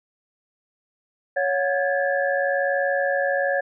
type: tone cluster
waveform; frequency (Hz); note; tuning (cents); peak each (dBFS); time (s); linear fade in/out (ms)
sine; 557 / 724 / 1642 / 1723; C#5 / F#5 / G#6 / A6; +8 / -38 / -20 / -37; -22 / -27 / -28 / -27; 1.36-3.61; 10
effects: none